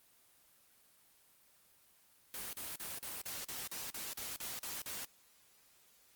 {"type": "noise bursts", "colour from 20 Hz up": "white", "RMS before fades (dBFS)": -43, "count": 12, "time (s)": [2.34, 5.049], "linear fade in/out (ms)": 2, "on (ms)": 190, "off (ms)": 39, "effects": ["white hiss -67 dBFS RMS until 6.15 s", "Opus 24 kbps"]}